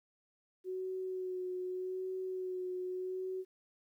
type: tone with vibrato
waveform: sine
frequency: 370 Hz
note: F#4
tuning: in tune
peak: -36 dBFS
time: 0.64-3.45 s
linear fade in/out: 50 ms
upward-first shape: sine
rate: 0.83 Hz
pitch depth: 21 cents each way
effects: 12-bit